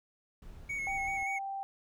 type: noise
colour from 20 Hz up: brown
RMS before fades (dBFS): -49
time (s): 0.42-1.23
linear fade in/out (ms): 2
type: tone with vibrato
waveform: triangle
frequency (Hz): 2210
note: C#7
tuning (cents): -6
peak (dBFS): -32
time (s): 0.69-1.39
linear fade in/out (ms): 10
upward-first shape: square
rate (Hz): 5.2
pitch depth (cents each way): 23
type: tone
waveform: sine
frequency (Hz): 784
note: G5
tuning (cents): 0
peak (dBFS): -35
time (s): 0.87-1.63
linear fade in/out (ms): 0
effects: none